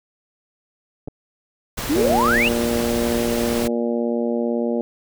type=clicks; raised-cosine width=2 ms; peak=-19 dBFS; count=2; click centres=1.076 / 1.083 s
type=noise; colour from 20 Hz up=pink; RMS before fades=-27 dBFS; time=1.77-3.68 s; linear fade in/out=10 ms
type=exponential sweep; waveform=sine; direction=up; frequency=264.3 to 2960 Hz; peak=-16 dBFS; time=1.89-2.49 s; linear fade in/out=10 ms
type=harmonic tone; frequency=118 Hz; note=A#2; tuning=22 cents sharp; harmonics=2 / 3 / 4 / 5 / 6 / 7; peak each=-22 / -26 / -25 / -27 / -38 / -38 dBFS; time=1.96-4.81 s; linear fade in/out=0 ms
effects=none